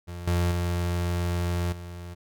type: tone with level steps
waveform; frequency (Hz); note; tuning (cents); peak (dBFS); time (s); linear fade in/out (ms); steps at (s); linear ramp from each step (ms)
35% pulse; 87.31; F2; 0; -33 / -20 / -23 / -35; 0.07-2.15; 20; 0.27 / 0.51 / 1.72; 5
effects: none